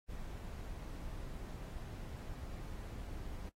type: noise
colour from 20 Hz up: brown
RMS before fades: -45 dBFS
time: 0.08-3.5 s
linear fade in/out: 20 ms
effects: noise-tail reverb RT60 0.1 s tail -18 dB re dry + AAC 48 kbps